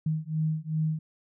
sine beating tone pair, 155.56 / 158.16 Hz, D#3 / D#3, 0 / +29 cents, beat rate 2.6 Hz, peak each -29 dBFS, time 0.06-0.99 s, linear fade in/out 5 ms, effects none

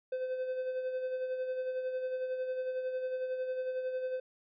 triangle tone with tremolo, 513 Hz, C5, 34 cents flat, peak -29 dBFS, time 0.12-4.2 s, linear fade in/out 5 ms, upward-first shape sine, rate 11 Hz, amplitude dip 45%, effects resampled to 11025 Hz

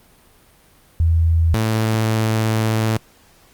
sine / sawtooth tone pair in turn, 82.41 / 110.55 Hz, E2 / A2, 0 / +9 cents, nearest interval perfect fourth, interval 509 cents, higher second, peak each -12 dBFS, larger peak neither, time 1-1.54 / 1.54-2.97 s, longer second, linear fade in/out 0 ms, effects pink hiss -52 dBFS RMS until 3.53 s + Opus 32 kbps

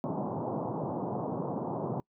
pink band-pass noise, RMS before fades -34 dBFS, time 0.04-2 s, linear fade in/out 0 ms, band 120 to 1000 Hz, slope 48 dB/octave, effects noise-tail reverb RT60 0.1 s tail -25 dB re dry

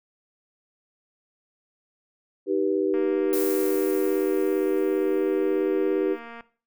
sine chord, Eb augmented, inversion none, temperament just, 311.1 / 388.9 / 486.1 Hz, Eb4 / G4 / B4, 0 / -14 / -28 cents, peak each -27 / -23 / -28 dBFS, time 2.46-6.17 s, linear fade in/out 50 ms
click train, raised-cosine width 0.5 ms, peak -27 dBFS, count 809, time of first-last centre 2.94-6.408 s, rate 233 Hz
violet noise with exponential decay, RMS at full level -30 dBFS, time 3.33-6.19 s, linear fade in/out 0 ms, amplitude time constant 620 ms
effects noise-tail reverb RT60 0.4 s tail -17 dB re dry

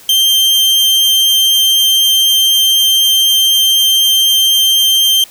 40% pulse tone, 3152 Hz, G7, 9 cents sharp, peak -7 dBFS, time 0.09-5.24 s, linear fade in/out 2 ms, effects white hiss -39 dBFS RMS until 5.3 s

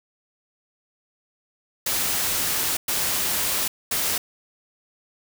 white noise bursts at uneven times, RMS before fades -24 dBFS, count 3, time 1.86-2.77 / 2.88-3.68 / 3.91-4.18 s, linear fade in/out 5 ms, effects none

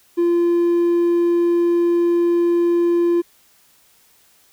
triangle tone, 344.4 Hz, F4, 24 cents flat, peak -11 dBFS, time 0.17-3.22 s, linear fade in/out 20 ms, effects tanh soft clip ceiling -7 dBFS + white hiss -55 dBFS RMS until 4.52 s

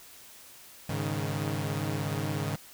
sawtooth chord, Ab suspended fourth, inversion none, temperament equal with one note detuned, 102.87 / 138.59 / 155.56 Hz, Ab2 / Db3 / Eb3, -16 / 0 / 0 cents, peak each -30 dBFS, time 0.89-2.56 s, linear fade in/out 5 ms, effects white hiss -51 dBFS RMS until 2.73 s

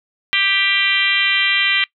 harmonic tone, 393.9 Hz, G4, 8 cents sharp, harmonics 3 / 4 / 5 / 6 / 7 / 8 / 9 / 10, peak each -29 / -27 / -19 / -19 / -22 / -19 / -29 / -26 dBFS, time 0.33-1.84 s, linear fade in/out 0 ms, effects noise-tail reverb RT60 0.1 s tail -22 dB re dry

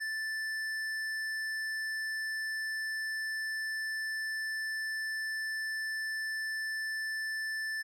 sine tone with tanh clipping, 1760 Hz, A6, in tune, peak -35 dBFS, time 0-7.83 s, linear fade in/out 20 ms, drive 13 dB, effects none

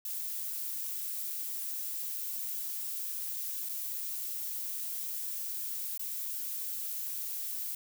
violet noise with dropouts, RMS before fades -37 dBFS, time 0.05-7.75 s, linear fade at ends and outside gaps 2 ms, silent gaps 3.689-3.693 / 5.976-5.994 s, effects none

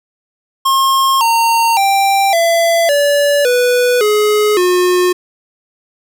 square tone with pitch steps, 1074 / 918.9 / 786.2 / 672.7 / 575.5 / 492.4 / 421.3 / 360.5 Hz, C6 / A#5 / G5 / E5 / D5 / B4 / G#4 / F#4, +45 / -25 / +5 / +35 / -35 / -5 / +25 / -45 cents, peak -10 dBFS, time 0.65-5.13 s, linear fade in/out 10 ms, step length 560 ms, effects none

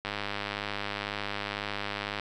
click train, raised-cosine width 0.3 ms, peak -16 dBFS, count 220, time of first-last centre 0.05-2.197 s, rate 102 Hz, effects none

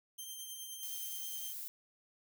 10% pulse tone with tremolo, 3147 Hz, G7, 6 cents sharp, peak -34 dBFS, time 0.18-1.53 s, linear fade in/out 10 ms, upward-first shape triangle, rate 9.6 Hz, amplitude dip 40%
violet noise, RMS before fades -44 dBFS, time 0.83-1.68 s, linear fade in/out 0 ms
effects none

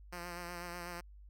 5% pulse tone with vibrato, 174.61 Hz, F3, in tune, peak -31 dBFS, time 0.12-1.01 s, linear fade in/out 10 ms, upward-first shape sine, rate 8.1 Hz, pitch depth 31 cents each way, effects added 50 Hz sine -52 dBFS peak until 1.29 s

